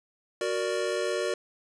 square chord, Gb augmented, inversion none, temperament equal, 370 / 466.2 / 587.3 Hz, Gb4 / Bb4 / D5, 0 / 0 / 0 cents, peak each -32 dBFS, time 0.41-1.34 s, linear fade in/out 2 ms, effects resampled to 22050 Hz + 10-bit

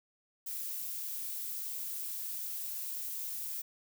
violet noise, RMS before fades -39 dBFS, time 0.46-3.62 s, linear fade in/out 10 ms, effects none

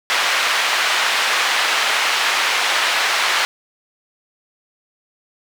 white band-pass noise, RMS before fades -18 dBFS, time 0.1-3.45 s, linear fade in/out 0 ms, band 830 to 2900 Hz, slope 12 dB/octave, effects none

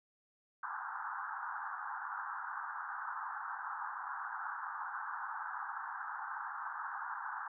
white band-pass noise, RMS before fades -42 dBFS, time 0.63-7.48 s, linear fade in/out 5 ms, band 800 to 1600 Hz, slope 96 dB/octave, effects none

